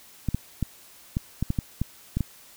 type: clicks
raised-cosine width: 5 ms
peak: -12 dBFS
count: 10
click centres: 0.287 / 0.346 / 0.627 / 1.169 / 1.426 / 1.504 / 1.588 / 1.816 / 2.17 / 2.207 s
effects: white hiss -51 dBFS RMS until 2.56 s